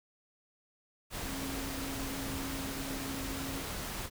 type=tone in noise; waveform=sine; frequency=270.8 Hz; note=C#4; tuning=40 cents flat; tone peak=-40 dBFS; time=1.25-3.64 s; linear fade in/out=50 ms; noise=pink; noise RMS=-39 dBFS; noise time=1.1-4.1 s; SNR=-4 dB; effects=none